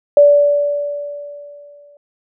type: tone with exponential decay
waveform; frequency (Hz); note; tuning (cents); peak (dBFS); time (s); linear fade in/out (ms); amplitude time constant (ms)
sine; 579; D5; -25; -3; 0.17-1.97; 2; 390
effects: none